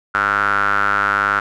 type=tone with band-pass filter; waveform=square; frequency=50.5 Hz; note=G#1; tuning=48 cents flat; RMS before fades=-17 dBFS; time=0.14-1.4 s; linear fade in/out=5 ms; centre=1400 Hz; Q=8.9; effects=none

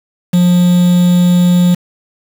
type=tone with quantisation; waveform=triangle; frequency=177.3 Hz; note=F3; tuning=26 cents sharp; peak=-4 dBFS; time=0.33-1.75 s; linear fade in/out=10 ms; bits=4; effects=none

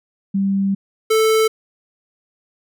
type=tone pair in turn; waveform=sine / square; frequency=196 / 440 Hz; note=G3 / A4; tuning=0 / 0 cents; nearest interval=octave + major second; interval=1400 cents; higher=second; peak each=-15 / -13 dBFS; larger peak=second; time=0.34-0.75 / 1.1-1.48 s; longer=first; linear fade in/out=10 ms; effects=none

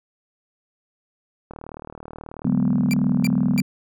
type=click train; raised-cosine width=1 ms; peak=-22 dBFS; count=81; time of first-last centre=1.51-3.588 s; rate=38.5 Hz
type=chord; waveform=sine; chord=G# half-diminished seventh; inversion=second; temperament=equal with one note detuned; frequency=144.56 / 185 / 207.7 / 246.9 Hz; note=D3 / F#3 / G#3 / B3; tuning=-27 / 0 / 0 / 0 cents; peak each=-25 / -22 / -23 / -21 dBFS; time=2.45-3.62 s; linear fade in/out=2 ms
type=tone bursts; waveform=sawtooth; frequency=2355 Hz; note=D7; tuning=4 cents sharp; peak=-21 dBFS; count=3; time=2.91-3.602 s; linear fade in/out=0 ms; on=24 ms; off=310 ms
effects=none

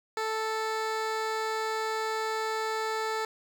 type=tone with notch filter; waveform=15% pulse; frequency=440 Hz; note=A4; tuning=in tune; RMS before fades=-31 dBFS; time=0.17-3.25 s; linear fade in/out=2 ms; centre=12000 Hz; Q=0.58; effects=none

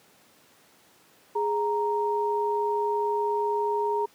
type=tone pair together; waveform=sine; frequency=415.6 / 932.3 Hz; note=G#4 / A#5; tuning=+1 / 0 cents; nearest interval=octave + major second; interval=1399 cents; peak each=-26 dBFS; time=1.35-4.06 s; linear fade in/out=10 ms; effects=pink hiss -58 dBFS RMS until 4.14 s + high-pass 200 Hz 12 dB/octave

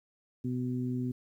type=harmonic tone; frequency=125.3 Hz; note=B2; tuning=25 cents sharp; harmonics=1 / 2 / 3; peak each=-34 / -32 / -43 dBFS; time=0.44-1.12 s; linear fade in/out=10 ms; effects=11-bit

